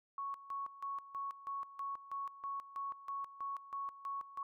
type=tone with tremolo; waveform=sine; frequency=1108.7 Hz; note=C#6; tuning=in tune; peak=-38 dBFS; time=0.18-4.43 s; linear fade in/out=2 ms; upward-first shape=square; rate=3.1 Hz; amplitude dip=80%; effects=none